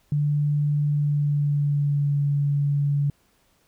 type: tone with pitch glide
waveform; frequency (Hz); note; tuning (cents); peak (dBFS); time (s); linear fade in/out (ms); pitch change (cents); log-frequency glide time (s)
sine; 146.83 to 143.15; D3 to D3; 0 to -44; -19; 0.12-3.1; 2; -44; 0.87-2.19
effects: pink hiss -64 dBFS RMS until 3.67 s